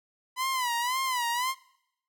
sawtooth tone with vibrato, 998 Hz, B5, 18 cents sharp, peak -23 dBFS, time 0.36-1.55 s, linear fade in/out 50 ms, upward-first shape sine, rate 1.9 Hz, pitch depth 110 cents each way, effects noise-tail reverb RT60 0.8 s tail -23 dB re dry

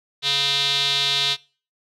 square tone with band-pass filter, 140.4 Hz, C#3, 22 cents sharp, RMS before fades -21 dBFS, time 0.22-1.37 s, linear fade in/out 50 ms, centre 3700 Hz, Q 5.9, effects noise-tail reverb RT60 0.4 s tail -23 dB re dry

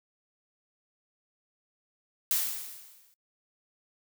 blue noise with exponential decay, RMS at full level -25 dBFS, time 2.31-3.14 s, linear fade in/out 0 ms, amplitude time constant 180 ms, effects noise-tail reverb RT60 0.1 s tail -23 dB re dry

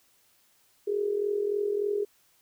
sine tone with amplitude modulation, 410 Hz, G#4, 22 cents flat, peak -22 dBFS, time 0.87-2.05 s, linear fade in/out 10 ms, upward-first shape sine, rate 43.4 Hz, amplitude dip 70%, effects white hiss -65 dBFS RMS until 2.41 s

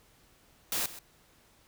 white noise with echo, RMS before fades -31 dBFS, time 0.72-0.86 s, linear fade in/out 2 ms, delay 130 ms, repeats 1, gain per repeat -15 dB, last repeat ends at 0.99 s, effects pink hiss -63 dBFS RMS until 1.67 s

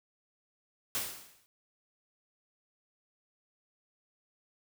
white noise with exponential decay, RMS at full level -31 dBFS, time 0.95-1.46 s, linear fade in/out 0 ms, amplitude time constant 110 ms, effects none

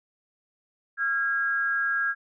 sine tone pair together, 1375.7 / 1636 Hz, F6 / G#6, -26 / -26 cents, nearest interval minor third, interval 300 cents, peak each -29 / -24 dBFS, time 0.97-2.15 s, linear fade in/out 50 ms, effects none

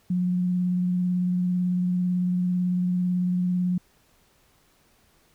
sine tone with vibrato, 180 Hz, F#3, 47 cents flat, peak -21 dBFS, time 0.1-3.78 s, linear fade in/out 5 ms, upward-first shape sine, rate 18 Hz, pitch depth 15 cents each way, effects pink hiss -62 dBFS RMS until 5.34 s

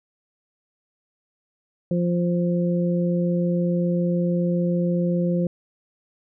harmonic tone, 174.61 Hz, F3, in tune, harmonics 1 / 2 / 3, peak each -20 / -28 / -27 dBFS, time 1.91-5.47 s, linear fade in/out 2 ms, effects none

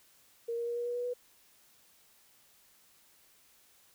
sine tone with pitch steps, 466.2 / 470.3 / 474.3 / 478.5 / 482.6 / 486.8 / 491.1 Hz, A#4 / A#4 / A#4 / A#4 / B4 / B4 / B4, 0 / +15 / +30 / +45 / -40 / -25 / -10 cents, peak -32 dBFS, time 0.48-1.138 s, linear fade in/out 10 ms, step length 94 ms, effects white hiss -64 dBFS RMS until 3.94 s

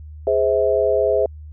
sine chord, Ab augmented, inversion none, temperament just, 415.3 / 519.1 / 648.9 Hz, Ab4 / C5 / E5, 0 / -14 / -27 cents, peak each -19 dBFS, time 0.27-1.26 s, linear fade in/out 2 ms, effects added 76 Hz sine -34 dBFS peak until 1.52 s

